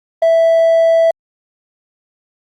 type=tone; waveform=triangle; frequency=659 Hz; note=E5; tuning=1 cent flat; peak=-5 dBFS; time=0.22-1.11 s; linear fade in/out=5 ms; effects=tanh soft clip ceiling -2 dBFS + Opus 32 kbps